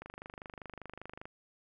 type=click train; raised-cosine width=0.5 ms; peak=-29 dBFS; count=32; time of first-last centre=0.02-1.255 s; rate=25.1 Hz; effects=none